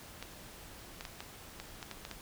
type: clicks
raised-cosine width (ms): 0.2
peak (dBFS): -24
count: 9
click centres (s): 0.226 / 1.009 / 1.052 / 1.205 / 1.6 / 1.828 / 1.913 / 2.051 / 2.113
effects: pink hiss -51 dBFS RMS until 2.21 s